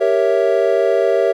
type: chord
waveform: triangle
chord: G diminished seventh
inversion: none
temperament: equal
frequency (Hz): 392 / 466.2 / 554.4 / 659.3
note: G4 / Bb4 / Db5 / Fb5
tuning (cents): 0 / 0 / 0 / 0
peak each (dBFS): -16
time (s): 0-1.33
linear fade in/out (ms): 20
effects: none